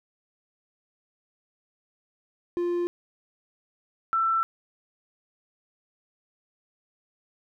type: tone pair in turn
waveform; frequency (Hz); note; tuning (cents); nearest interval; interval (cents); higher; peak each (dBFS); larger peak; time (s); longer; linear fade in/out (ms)
triangle / sine; 349.2 / 1335.7; F4 / E6; 0 / +22; octave + major seventh; 2322; second; -22 / -21; second; 2.57-2.87 / 4.13-4.43; neither; 0
effects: none